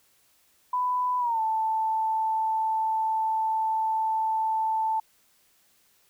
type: tone with pitch glide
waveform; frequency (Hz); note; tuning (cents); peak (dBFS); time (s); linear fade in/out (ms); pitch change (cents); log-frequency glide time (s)
sine; 996 to 882.2; B5 to A5; +14 to +4; -23; 0.73-5; 5; -210; 1.19-1.4
effects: white hiss -64 dBFS RMS until 6.09 s